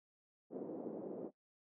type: band-pass noise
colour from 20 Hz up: white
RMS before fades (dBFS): -45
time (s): 0.5-1.31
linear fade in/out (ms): 50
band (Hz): 220 to 470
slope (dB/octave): 24
effects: noise-tail reverb RT60 0.1 s tail -18 dB re dry